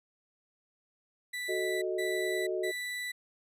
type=tone bursts; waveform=35% pulse; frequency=1975.5 Hz; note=B6; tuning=in tune; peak=-33 dBFS; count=3; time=1.33-3.12 s; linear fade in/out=10 ms; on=490 ms; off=160 ms
type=chord; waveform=sine; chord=D# diminished; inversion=first; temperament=equal; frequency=370 / 440 / 622.3 Hz; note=F#4 / A4 / D#5; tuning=0 / 0 / 0 cents; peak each=-32 / -37 / -36 dBFS; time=1.48-2.72 s; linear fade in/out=20 ms
effects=resampled to 32000 Hz